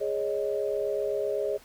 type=chord; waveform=sine; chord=Ab suspended fourth; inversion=none; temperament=equal; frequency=415.3 / 554.4 / 622.3 Hz; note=Ab4 / Db5 / Eb5; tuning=0 / 0 / 0 cents; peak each=-29 / -31 / -32 dBFS; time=0-1.58 s; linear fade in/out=20 ms; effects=pink hiss -54 dBFS RMS until 1.64 s